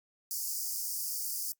white high-pass noise, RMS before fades -35 dBFS, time 0.31-1.52 s, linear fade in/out 0 ms, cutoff 4700 Hz, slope 96 dB/octave, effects noise-tail reverb RT60 0.1 s tail -24 dB re dry + Opus 48 kbps

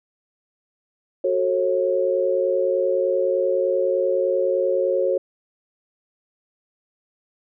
sine chord, F# minor, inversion none, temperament equal with one note detuned, 370 / 440 / 543.3 Hz, F#4 / A4 / C#5, 0 / 0 / -35 cents, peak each -23 / -25 / -20 dBFS, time 1.24-5.18 s, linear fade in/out 5 ms, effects none

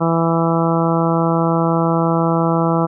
harmonic tone, 165.8 Hz, E3, 10 cents sharp, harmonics 1 / 2 / 3 / 4 / 5 / 6 / 7 / 8, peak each -17 / -20 / -22 / -23 / -24 / -25 / -25 / -26 dBFS, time 0-2.87 s, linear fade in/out 20 ms, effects none

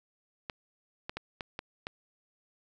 clicks, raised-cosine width 0.3 ms, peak -20 dBFS, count 6, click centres 0.498 / 1.095 / 1.17 / 1.408 / 1.591 / 1.869 s, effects none

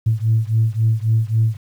sine beating tone pair, 110 / 113.7 Hz, A2 / A#2, 0 / -43 cents, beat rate 3.7 Hz, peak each -16 / -17 dBFS, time 0.06-1.57 s, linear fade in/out 10 ms, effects tanh soft clip ceiling -7 dBFS + 8-bit

